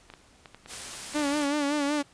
clicks, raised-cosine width 0.3 ms, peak -28 dBFS, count 9, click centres 0.101 / 0.138 / 0.458 / 0.546 / 0.66 / 0.736 / 0.938 / 1.136 / 1.193 s
white noise, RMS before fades -38 dBFS, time 0.67-1.49 s, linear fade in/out 50 ms
sawtooth tone with vibrato, 290.1 Hz, D4, 21 cents flat, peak -21 dBFS, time 1.14-2.03 s, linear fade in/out 20 ms, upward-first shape sine, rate 5.3 Hz, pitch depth 63 cents each way
effects pink hiss -58 dBFS RMS until 2.13 s + resampled to 22050 Hz

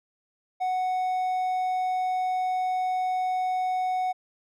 triangle tone, 740 Hz, F#5, in tune, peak -22 dBFS, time 0.6-4.13 s, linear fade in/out 20 ms, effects none

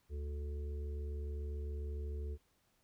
harmonic tone, 72.9 Hz, D2, 12 cents flat, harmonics 1 / 3 / 5 / 6, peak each -38 / -57 / -53 / -52 dBFS, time 0.09-2.38 s, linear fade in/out 50 ms, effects pink hiss -75 dBFS RMS until 2.83 s

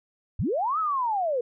sine linear two-way sweep, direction up then down, 54.2 to 1318.5 to 461.8 Hz, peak -23 dBFS, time 0.39-1.41 s, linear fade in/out 5 ms, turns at 0.79 s, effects none

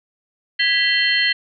sine tone cluster, 1656 / 1973 / 2721 / 3112 / 4233 Hz, G#6 / B6 / F7 / G7 / C8, -5 / -2 / -46 / -13 / +19 cents, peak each -24 / -18 / -26 / -21 / -22 dBFS, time 0.59-1.33 s, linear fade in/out 10 ms, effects none

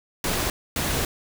pink noise bursts at uneven times, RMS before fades -25 dBFS, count 2, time 0.24-0.5 / 0.76-1.05 s, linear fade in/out 2 ms, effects none

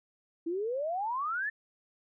sine exponential sweep, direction up, 320.6 to 1808 Hz, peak -30 dBFS, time 0.46-1.5 s, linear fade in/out 10 ms, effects none

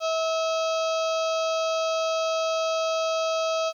harmonic tone with a mistuned harmonic, 647 Hz, E5, 32 cents flat, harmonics 1 / 2 / 4 / 5 / 6 / 7 / 8 / 9 / 10, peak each -24 / -30 / -36 / -38 / -40 / -41 / -42 / -43 / -44 dBFS, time 0-3.73 s, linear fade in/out 50 ms, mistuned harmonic 8, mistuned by -59 cents, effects 10-bit

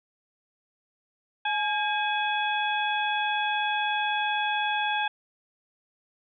harmonic tone with a mistuned harmonic, 844 Hz, G#5, 28 cents sharp, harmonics 1 / 2 / 3 / 4, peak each -27 / -30 / -32 / -33 dBFS, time 1.45-5.08 s, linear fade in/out 5 ms, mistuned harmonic 2, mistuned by -70 cents, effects none

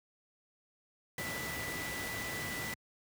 sine tone in noise, 1980 Hz, B6, 4 cents sharp, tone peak -40 dBFS, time 1.18-2.74 s, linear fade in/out 2 ms, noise pink, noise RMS -40 dBFS, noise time 1.18-2.74 s, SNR -3 dB, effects high-pass 80 Hz 12 dB/octave

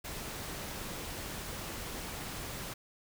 pink noise, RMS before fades -41 dBFS, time 0.04-2.74 s, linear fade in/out 10 ms, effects none

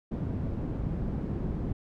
white low-pass noise, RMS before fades -32 dBFS, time 0.11-1.73 s, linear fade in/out 10 ms, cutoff 190 Hz, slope 12 dB/octave, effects none

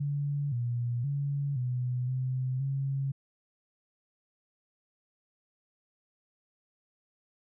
sine tone with pitch steps, 143.3 / 120.2 / 141.5 / 124.8 / 128.9 / 136.7 Hz, D3 / B2 / C#3 / B2 / C3 / C#3, -42 / -46 / +36 / +19 / -26 / -24 cents, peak -28 dBFS, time 0-3.12 s, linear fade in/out 10 ms, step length 520 ms, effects none

